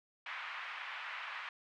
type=band-pass noise; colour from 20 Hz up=white; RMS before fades=-44 dBFS; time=0.26-1.49 s; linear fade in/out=2 ms; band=930 to 2500 Hz; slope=24 dB/octave; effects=none